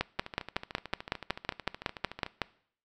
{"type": "two click trains", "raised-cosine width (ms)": 0.3, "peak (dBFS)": [-12, -23], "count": [14, 29], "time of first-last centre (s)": [[0.01, 2.417], [0.19, 2.264]], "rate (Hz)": [5.4, 13.5], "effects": ["noise-tail reverb RT60 0.6 s tail -21 dB re dry"]}